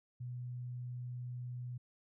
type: tone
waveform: sine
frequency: 123.47 Hz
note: B2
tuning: in tune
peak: -40 dBFS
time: 0.2-1.78 s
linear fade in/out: 10 ms
effects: none